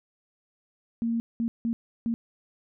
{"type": "tone bursts at uneven times", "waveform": "sine", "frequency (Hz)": 231, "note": "A#3", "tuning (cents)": -16, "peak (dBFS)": -24, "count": 4, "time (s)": [[1.02, 1.2], [1.4, 1.48], [1.65, 1.73], [2.06, 2.14]], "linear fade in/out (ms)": 0, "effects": []}